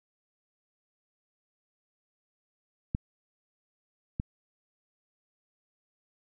clicks, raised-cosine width 5 ms, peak -16 / -18 dBFS, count 2, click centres 2.949 / 4.199 s, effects none

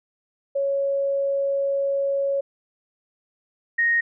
sine tone pair in turn, 554.4 / 1864.8 Hz, C#5 / A#6, 0 / 0 cents, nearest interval octave + major sixth, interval 2100 cents, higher second, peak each -20 / -17 dBFS, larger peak second, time 0.55-2.41 / 3.78-4.01 s, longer first, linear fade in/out 10 ms, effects none

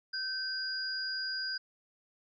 sine tone pair together, 1541 / 4870 Hz, G6 / D#8, -30 / -38 cents, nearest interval octave + minor sixth, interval 1992 cents, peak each -37 / -35 dBFS, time 0.13-1.58 s, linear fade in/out 10 ms, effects none

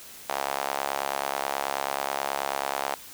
sawtooth tone with high-pass filter, 69.3 Hz, C#2, in tune, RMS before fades -30 dBFS, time 0.29-2.95 s, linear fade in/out 5 ms, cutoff 750 Hz, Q 2.4, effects white hiss -45 dBFS RMS until 3.13 s

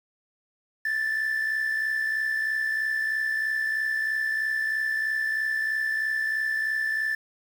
triangle tone with amplitude modulation, 1760 Hz, A6, in tune, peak -19 dBFS, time 0.85-7.15 s, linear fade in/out 5 ms, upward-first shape sine, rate 63.1 Hz, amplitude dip 55%, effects tanh soft clip ceiling -18 dBFS + 8-bit

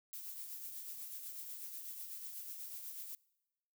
violet noise with tremolo, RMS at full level -45 dBFS, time 0.13-3.15 s, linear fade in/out 0 ms, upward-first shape triangle, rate 8.1 Hz, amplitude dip 45%, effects noise-tail reverb RT60 1.0 s tail -24 dB re dry

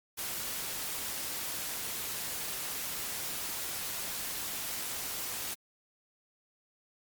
white noise, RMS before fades -37 dBFS, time 0.17-5.55 s, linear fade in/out 20 ms, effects Opus 48 kbps

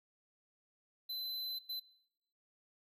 square tone bursts at uneven times, 4038 Hz, B7, 38 cents sharp, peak -39 dBFS, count 2, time 1.09-1.59 / 1.69-1.8 s, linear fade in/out 10 ms, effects noise-tail reverb RT60 1.0 s tail -24 dB re dry

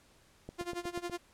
click train, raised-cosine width 2 ms, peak -29 dBFS, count 6, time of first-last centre 0.49-1.098 s, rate 8.23 Hz
sawtooth tone with tremolo, 349.2 Hz, F4, in tune, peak -30 dBFS, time 0.58-1.18 s, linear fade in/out 20 ms, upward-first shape sine, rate 11 Hz, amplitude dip 90%
effects pink hiss -64 dBFS RMS until 1.33 s + low-pass 11000 Hz 12 dB/octave

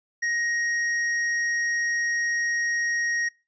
triangle tone with hard clipping, 1878 Hz, A#6, 12 cents sharp, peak -25 dBFS, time 0.22-3.29 s, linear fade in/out 10 ms, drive 12 dB, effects noise-tail reverb RT60 0.3 s tail -24 dB re dry + resampled to 16000 Hz

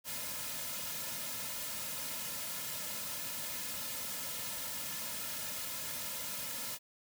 white noise with comb filter, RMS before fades -40 dBFS, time 0.04-6.79 s, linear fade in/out 50 ms, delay 2.6 ms, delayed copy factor -0.85, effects none

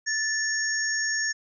sine tone cluster, 1760 / 5500 / 6590 Hz, A6 / F8 / G#8, 0 / -27 / -14 cents, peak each -26 / -32 / -30 dBFS, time 0.06-1.33 s, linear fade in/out 20 ms, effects none

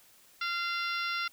harmonic tone with a mistuned harmonic, 690 Hz, F5, 21 cents flat, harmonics 2 / 3 / 4 / 5 / 6 / 7 / 8, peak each -33 / -37 / -39 / -41 / -43 / -44 / -45 dBFS, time 0.41-1.28 s, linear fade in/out 5 ms, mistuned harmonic 5, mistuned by +16 cents, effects white hiss -60 dBFS RMS until 1.32 s

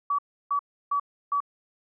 sine tone bursts, 1142 Hz, D6, 49 cents flat, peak -22 dBFS, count 4, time 0.1-1.404 s, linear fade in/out 5 ms, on 86 ms, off 320 ms, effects none

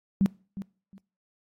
sine tone with echo, 195.2 Hz, G3, 7 cents flat, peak -18 dBFS, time 0.21-0.26 s, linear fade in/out 0 ms, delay 360 ms, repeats 2, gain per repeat -14 dB, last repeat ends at 0.98 s, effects noise-tail reverb RT60 0.4 s tail -23 dB re dry + AAC 48 kbps

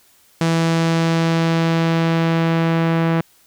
sawtooth tone with low-pass filter sweep, 164.81 Hz, E3, in tune, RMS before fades -17 dBFS, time 0.41-3.21 s, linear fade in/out 2 ms, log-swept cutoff 7500 to 2200 Hz, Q 0.83, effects white hiss -54 dBFS RMS until 3.46 s

